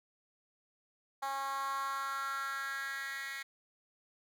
10% pulse tone with high-pass filter sweep, 273.1 Hz, C#4, 26 cents flat, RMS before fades -38 dBFS, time 1.22-3.43 s, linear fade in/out 10 ms, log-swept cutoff 880 to 2100 Hz, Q 4.4, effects none

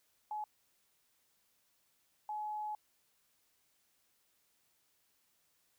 sine tone bursts at uneven times, 848 Hz, G#5, 36 cents sharp, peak -37 dBFS, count 2, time 0.31-0.44 / 2.29-2.75 s, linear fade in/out 2 ms, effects white hiss -75 dBFS RMS until 5.78 s

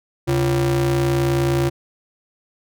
square ring-modulated tone, 105.1 Hz, G#2, 21 cents sharp, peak -14 dBFS, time 0.27-1.7 s, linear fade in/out 20 ms, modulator 240 Hz, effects none

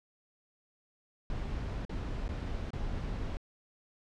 brown noise with dropouts, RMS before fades -36 dBFS, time 1.3-3.37 s, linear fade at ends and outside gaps 1 ms, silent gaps 1.851-1.894 / 2.281-2.29 / 2.705-2.732 s, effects low-pass 5000 Hz 12 dB/octave

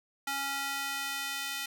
square tone with high-pass filter sweep, 276.9 Hz, C#4, 2 cents flat, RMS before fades -35 dBFS, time 0.27-1.66 s, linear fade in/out 5 ms, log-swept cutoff 1100 to 2100 Hz, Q 0.99, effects 10-bit

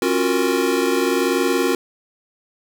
square chord, Gb major seventh, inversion second, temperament equal with one note detuned, 271.6 / 349.2 / 370 / 466.2 Hz, Db4 / F4 / Gb4 / Bb4, -35 / 0 / 0 / 0 cents, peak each -23 dBFS, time 0.02-1.75 s, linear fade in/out 2 ms, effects none

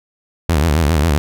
sawtooth tone with vibrato, 77.78 Hz, D#2, in tune, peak -8 dBFS, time 0.49-1.18 s, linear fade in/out 0 ms, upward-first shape sine, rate 7.4 Hz, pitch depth 170 cents each way, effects none

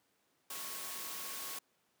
sine tone in noise, 1100 Hz, C#6, 14 cents flat, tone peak -53 dBFS, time 0.5-1.59 s, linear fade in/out 5 ms, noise white, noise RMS -43 dBFS, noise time 0.5-1.59 s, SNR -13 dB, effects pink hiss -75 dBFS RMS until 2 s + high-pass 200 Hz 12 dB/octave

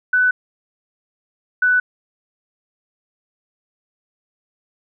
sine tone pair in turn, 1497 / 1491.2 Hz, F#6 / F#6, +20 / +13 cents, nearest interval unison, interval 7 cents, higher first, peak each -12 dBFS, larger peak neither, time 0.13-0.31 / 1.62-1.8 s, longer neither, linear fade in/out 5 ms, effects none

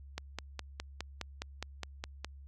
click train, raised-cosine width 0.2 ms, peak -20 dBFS, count 11, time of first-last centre 0.18-2.246 s, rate 4.84 Hz, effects added 69 Hz sine -48 dBFS peak until 2.47 s + AAC 64 kbps

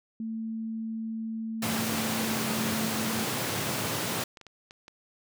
sine tone with pitch glide, 223.3 to 221 Hz, A3 to A3, +26 to +8 cents, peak -31 dBFS, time 0.2-3.24 s, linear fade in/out 2 ms, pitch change -18 cents, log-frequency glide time 1.73-2.8 s
pink high-pass noise, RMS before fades -31 dBFS, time 1.62-4.24 s, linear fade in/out 5 ms, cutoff 100 Hz, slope 48 dB/octave
clicks, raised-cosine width 0.2 ms, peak -30 dBFS, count 11, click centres 2.863 / 2.996 / 3.113 / 3.606 / 4.022 / 4.209 / 4.372 / 4.413 / 4.467 / 4.709 / 4.881 s
effects none

